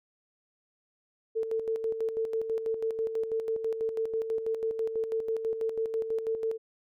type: tone with tremolo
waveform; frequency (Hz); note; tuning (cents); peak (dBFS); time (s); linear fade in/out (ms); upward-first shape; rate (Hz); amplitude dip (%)
sine; 447.1; A4; +28; -26; 1.35-6.58; 20; square; 6.1; 55
effects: none